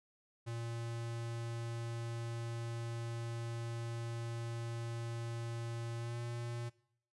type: tone with pitch glide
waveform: square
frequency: 116.54 to 118.58 Hz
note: A#2 to A#2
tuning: 0 to +30 cents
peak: -40 dBFS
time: 0.46-6.7 s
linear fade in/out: 20 ms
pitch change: +30 cents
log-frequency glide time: 5.97-6.18 s
effects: noise-tail reverb RT60 0.6 s tail -20 dB re dry + resampled to 24000 Hz